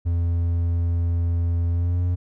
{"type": "tone with pitch glide", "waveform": "triangle", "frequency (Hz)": [85.3, 88.56], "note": ["F2", "F2"], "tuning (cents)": [-40, 25], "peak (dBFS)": -17, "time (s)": [0.05, 2.16], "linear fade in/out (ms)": 20, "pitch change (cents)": 65, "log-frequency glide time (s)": [1.7, 2.03], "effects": []}